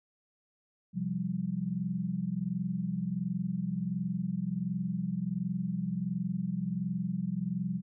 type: chord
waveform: sine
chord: C suspended fourth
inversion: none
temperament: equal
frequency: 130.81 / 174.61 / 196 Hz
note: C3 / F3 / G3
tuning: 0 / 0 / 0 cents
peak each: -39 / -33 / -34 dBFS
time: 0.93-7.82 s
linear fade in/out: 50 ms
effects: none